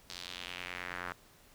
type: tone with band-pass filter sweep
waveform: square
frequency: 44.7 Hz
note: F1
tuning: 41 cents sharp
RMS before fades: -43 dBFS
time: 0.09-1.13 s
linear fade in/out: 10 ms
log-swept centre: 4700 to 1400 Hz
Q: 2.2
effects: pink hiss -61 dBFS RMS until 1.54 s